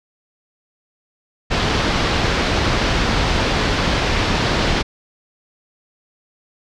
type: low-pass noise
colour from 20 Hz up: pink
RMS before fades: -18 dBFS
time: 1.5-4.83 s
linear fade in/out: 20 ms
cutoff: 5000 Hz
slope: 24 dB/octave
effects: none